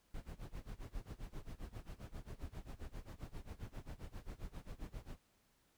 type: noise with tremolo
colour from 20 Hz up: brown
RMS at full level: -45 dBFS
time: 0.14-5.18 s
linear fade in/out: 2 ms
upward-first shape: sine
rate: 7.5 Hz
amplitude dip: 95%
effects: pink hiss -75 dBFS RMS until 5.77 s